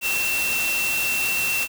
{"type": "tone in noise", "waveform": "sine", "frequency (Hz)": 2702, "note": "E7", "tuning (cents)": 42, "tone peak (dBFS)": -22, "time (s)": [0.01, 1.68], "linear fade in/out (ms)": 50, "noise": "white", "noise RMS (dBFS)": -27, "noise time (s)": [0.01, 1.68], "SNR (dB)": 2, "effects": []}